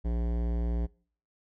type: tone with hard clipping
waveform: sine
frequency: 58.27 Hz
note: A#1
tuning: in tune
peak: -29 dBFS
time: 0.04-0.87 s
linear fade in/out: 20 ms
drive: 17 dB
effects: noise-tail reverb RT60 0.5 s tail -25 dB re dry